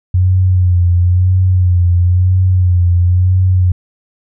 sine tone with vibrato, 90.3 Hz, F#2, 42 cents flat, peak -7 dBFS, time 0.14-3.72 s, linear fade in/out 5 ms, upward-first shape sine, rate 0.99 Hz, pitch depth 49 cents each way, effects none

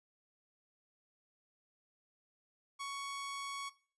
sawtooth tone, 1114 Hz, C#6, 8 cents sharp, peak -36 dBFS, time 2.79-3.7 s, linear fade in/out 20 ms, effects noise-tail reverb RT60 0.4 s tail -18 dB re dry + resampled to 24000 Hz

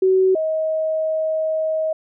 sine tone pair in turn, 376.9 / 632.5 Hz, F#4 / D#5, +32 / +28 cents, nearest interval major sixth, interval 896 cents, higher second, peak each -12 / -18 dBFS, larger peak first, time 0.02-0.35 / 0.35-1.93 s, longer second, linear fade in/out 5 ms, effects none

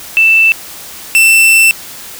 sine / 45% pulse tone pair in turn, 2657 / 2674 Hz, E7 / E7, +13 / +24 cents, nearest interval unison, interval 11 cents, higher second, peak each -4 dBFS, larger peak neither, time 0.17-0.52 / 1.15-1.71 s, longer second, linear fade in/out 0 ms, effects white hiss -29 dBFS RMS until 2.19 s

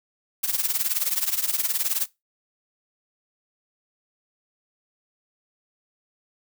blue noise with tremolo, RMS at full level -21 dBFS, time 0.43-2.06 s, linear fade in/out 10 ms, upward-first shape triangle, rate 19 Hz, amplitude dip 90%, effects noise-tail reverb RT60 0.2 s tail -20 dB re dry

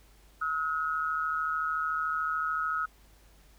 sine tone pair together, 1286.4 / 1440 Hz, E6 / F#6, -43 / -47 cents, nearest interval major second, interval 196 cents, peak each -29 / -33 dBFS, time 0.41-2.86 s, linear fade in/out 10 ms, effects added 50 Hz sine -57 dBFS peak until 3.58 s + pink hiss -62 dBFS RMS until 3.58 s

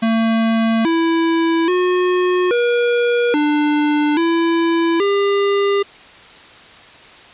square tone with pitch steps, 225.5 / 330.3 / 362.3 / 479.2 / 297.2 / 333.7 / 400.7 Hz, A3 / E4 / F#4 / A#4 / D4 / E4 / G4, +43 / +4 / -36 / +48 / +21 / +21 / +38 cents, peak -14 dBFS, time 0.02-5.83 s, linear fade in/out 10 ms, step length 830 ms, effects white hiss -41 dBFS RMS until 7.33 s + resampled to 8000 Hz

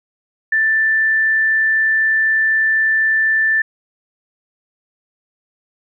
sine tone, 1768 Hz, A6, 8 cents sharp, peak -12 dBFS, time 0.52-3.62 s, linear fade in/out 5 ms, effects none

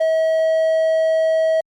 triangle tone, 642 Hz, E5, 46 cents flat, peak -12 dBFS, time 0-1.61 s, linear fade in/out 10 ms, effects Opus 32 kbps

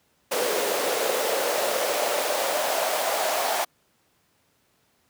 pink noise with high-pass filter sweep, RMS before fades -25 dBFS, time 0.31-3.65 s, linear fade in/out 10 ms, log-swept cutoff 460 to 690 Hz, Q 3.9, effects pink hiss -66 dBFS RMS until 5.09 s + high-pass 100 Hz 12 dB/octave

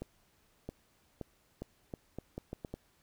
accelerating click train, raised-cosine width 2 ms, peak -26 dBFS, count 10, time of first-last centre 0.02-2.74 s, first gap 670 ms, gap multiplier 0.78, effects pink hiss -70 dBFS RMS until 3.02 s

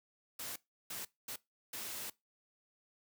white noise bursts at uneven times, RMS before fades -43 dBFS, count 4, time 0.39-0.56 / 0.9-1.05 / 1.28-1.36 / 1.73-2.1 s, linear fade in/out 5 ms, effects noise-tail reverb RT60 0.2 s tail -21 dB re dry + high-pass 80 Hz 12 dB/octave

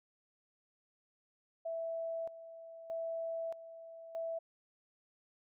sine tone with tremolo, 659.3 Hz, E5, in tune, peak -36 dBFS, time 1.65-4.39 s, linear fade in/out 10 ms, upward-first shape square, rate 0.8 Hz, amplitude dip 75%, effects none

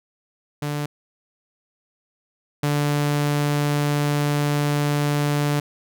sawtooth tone pair in turn, 146.83 / 146.09 Hz, D3 / D3, 0 / -9 cents, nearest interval unison, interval 9 cents, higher first, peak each -20 / -15 dBFS, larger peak second, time 0.62-0.86 / 2.63-5.6 s, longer second, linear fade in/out 5 ms, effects none

